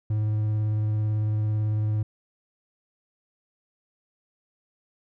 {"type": "tone with vibrato", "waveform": "triangle", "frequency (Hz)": 107, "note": "A2", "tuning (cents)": -48, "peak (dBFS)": -20, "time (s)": [0.1, 2.03], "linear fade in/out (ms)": 5, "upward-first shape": "sine", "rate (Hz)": 18, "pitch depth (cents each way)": 14, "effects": []}